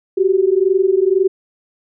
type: tone pair together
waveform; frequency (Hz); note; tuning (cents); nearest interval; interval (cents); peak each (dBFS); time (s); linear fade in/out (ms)
sine; 370 / 392; F#4 / G4; 0 / 0; minor second; 100; -14; 0.17-1.28; 10
effects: none